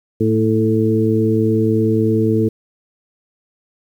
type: harmonic tone with a mistuned harmonic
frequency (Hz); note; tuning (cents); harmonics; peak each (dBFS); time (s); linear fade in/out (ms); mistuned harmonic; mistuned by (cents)
110; A2; 0; 1 / 2 / 3 / 4; -18 / -18 / -18 / -18; 0.2-2.49; 10; 2; +26
effects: 8-bit